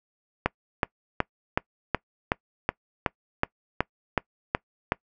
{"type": "click train", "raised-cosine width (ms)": 0.5, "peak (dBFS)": -6, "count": 13, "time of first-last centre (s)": [0.46, 4.921], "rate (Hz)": 2.69, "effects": ["noise-tail reverb RT60 0.1 s tail -24 dB re dry"]}